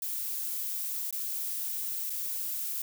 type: noise with dropouts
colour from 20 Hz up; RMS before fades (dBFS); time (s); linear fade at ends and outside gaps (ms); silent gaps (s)
violet; -34; 0.02-2.82; 2; 1.108-1.126 / 2.098-2.102
effects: none